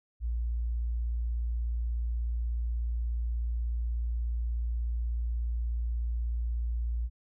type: tone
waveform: sine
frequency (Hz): 58.27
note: A#1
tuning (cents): 0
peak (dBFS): -28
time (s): 0.2-7.1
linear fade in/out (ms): 50
effects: none